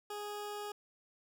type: tone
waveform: 20% pulse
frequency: 414.5 Hz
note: G#4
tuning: 3 cents flat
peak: -35 dBFS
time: 0.1-0.72 s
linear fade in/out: 5 ms
effects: none